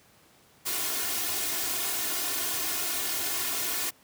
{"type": "noise with comb filter", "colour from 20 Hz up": "white", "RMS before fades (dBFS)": -30, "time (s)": [0.65, 3.91], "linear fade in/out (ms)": 20, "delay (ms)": 2.8, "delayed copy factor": 0.85, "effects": ["pink hiss -59 dBFS RMS until 4.03 s", "high-pass 100 Hz 12 dB/octave"]}